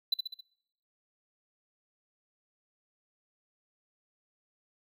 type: tone with echo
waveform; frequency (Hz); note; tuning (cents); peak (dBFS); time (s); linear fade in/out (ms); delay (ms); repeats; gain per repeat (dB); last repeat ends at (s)
triangle; 4000; B7; +21; -22; 0.12-0.14; 5; 67; 4; -5; 0.408
effects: noise-tail reverb RT60 0.9 s tail -26 dB re dry